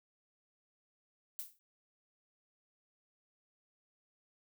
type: noise with exponential decay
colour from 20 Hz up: violet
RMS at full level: -39 dBFS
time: 1.39-1.59 s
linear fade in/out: 0 ms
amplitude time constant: 42 ms
effects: none